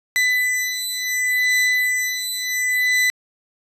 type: beating tone pair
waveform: 40% pulse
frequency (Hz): 1998 / 1998.7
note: B6 / B6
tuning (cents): +20 / +20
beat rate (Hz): 0.7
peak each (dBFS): -20 / -20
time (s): 0.16-3.1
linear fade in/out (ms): 0
effects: resampled to 32000 Hz